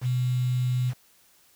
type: tone with quantisation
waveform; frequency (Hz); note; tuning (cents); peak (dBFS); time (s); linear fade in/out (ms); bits
sine; 125.5; B2; +28; -22; 0.01-0.94; 50; 7
effects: white hiss -60 dBFS RMS until 1.55 s